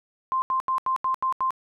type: tone bursts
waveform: sine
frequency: 1046.5 Hz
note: C6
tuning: in tune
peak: -21 dBFS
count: 7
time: 0.32-1.506 s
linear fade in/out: 0 ms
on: 100 ms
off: 81 ms
effects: none